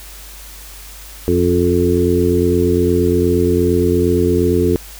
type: harmonic tone with a mistuned harmonic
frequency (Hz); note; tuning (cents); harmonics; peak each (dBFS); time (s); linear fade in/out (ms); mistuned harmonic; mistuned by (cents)
88.6; F2; +25; 1 / 2 / 3 / 4 / 5; -18 / -21 / -18 / -16 / -17; 1.28-4.76; 0; 5; -24
effects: added 50 Hz sine -36 dBFS peak until 4.99 s + white hiss -37 dBFS RMS until 4.99 s